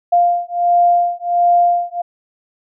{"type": "beating tone pair", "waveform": "sine", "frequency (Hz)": [698.5, 699.9], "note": ["F5", "F5"], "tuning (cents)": [0, 4], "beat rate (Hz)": 1.4, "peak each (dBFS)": -14, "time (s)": [0.12, 2.02], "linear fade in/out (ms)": 10, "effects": []}